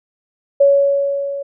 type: tone with level ramp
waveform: sine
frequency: 560 Hz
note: C#5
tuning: 18 cents sharp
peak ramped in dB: -6 to -22 dBFS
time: 0.6-1.43 s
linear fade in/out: 10 ms
effects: none